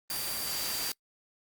sine tone in noise, 4699 Hz, D8, in tune, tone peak -37 dBFS, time 0.1-0.92 s, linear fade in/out 2 ms, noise white, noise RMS -34 dBFS, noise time 0.1-0.92 s, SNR -6 dB, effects noise-tail reverb RT60 0.1 s tail -25 dB re dry + Opus 32 kbps

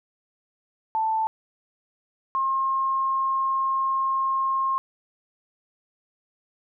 sine tone pair in turn, 883 / 1069.5 Hz, A5 / C6, +6 / +38 cents, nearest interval minor third, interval 332 cents, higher second, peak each -21 dBFS, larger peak neither, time 0.95-1.27 / 2.35-4.78 s, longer second, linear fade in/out 0 ms, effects none

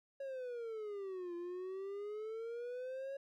triangle exponential two-way sweep, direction down then up, 554.4 to 343.4 to 554.4 Hz, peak -39 dBFS, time 0.2-3.17 s, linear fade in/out 5 ms, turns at 1.35 s, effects none

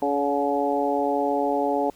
harmonic tone with a mistuned harmonic, 141.8 Hz, C#3, 40 cents sharp, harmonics 2 / 3 / 4 / 5 / 6, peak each -27 / -27 / -27 / -27 / -27 dBFS, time 0.02-1.9 s, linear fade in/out 2 ms, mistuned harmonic 5, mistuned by +21 cents, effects pink hiss -55 dBFS RMS until 1.95 s

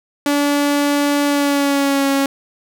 sawtooth tone with pitch glide, 287.8 to 275.4 Hz, D4 to C#4, -35 to -11 cents, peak -10 dBFS, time 0.26-2.26 s, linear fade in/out 2 ms, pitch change -76 cents, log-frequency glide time 1.26-2.08 s, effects none

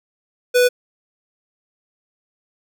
square tone, 493.9 Hz, B4, in tune, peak -12 dBFS, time 0.54-0.69 s, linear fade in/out 20 ms, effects none

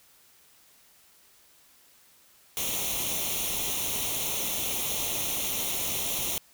white noise with comb filter, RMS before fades -30 dBFS, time 2.57-6.38 s, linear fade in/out 0 ms, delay 0.31 ms, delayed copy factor +0.75, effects white hiss -59 dBFS RMS until 6.53 s

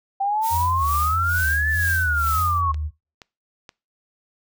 sine exponential two-way sweep, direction up then down, 777 to 1766 to 1081 Hz, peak -19 dBFS, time 0.2-2.72 s, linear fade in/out 10 ms, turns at 1.7 s
blue noise with tremolo, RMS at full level -30 dBFS, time 0.41-2.62 s, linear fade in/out 50 ms, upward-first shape sine, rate 2.2 Hz, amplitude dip 85%
sine tone with vibrato, 81 Hz, E2, 30 cents flat, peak -23 dBFS, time 0.5-2.91 s, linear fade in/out 50 ms, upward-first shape square, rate 1.6 Hz, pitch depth 110 cents each way
click train, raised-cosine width 0.2 ms, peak -23 dBFS, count 4, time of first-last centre 2.27-3.692 s, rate 2.11 Hz
effects noise-tail reverb RT60 0.3 s tail -23 dB re dry

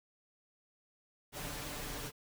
pink noise with comb filter, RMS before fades -42 dBFS, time 1.32-2.12 s, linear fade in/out 50 ms, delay 6.8 ms, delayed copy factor +0.5, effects none

